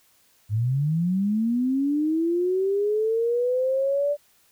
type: linear sweep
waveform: sine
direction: up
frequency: 100.7 to 587.3 Hz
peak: -20 dBFS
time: 0.49-4.17 s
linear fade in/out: 50 ms
effects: white hiss -61 dBFS RMS until 4.51 s